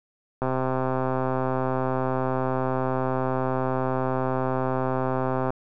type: click train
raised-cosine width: 1 ms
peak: -12 dBFS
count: 662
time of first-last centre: 0.42-5.505 s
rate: 130 Hz
effects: none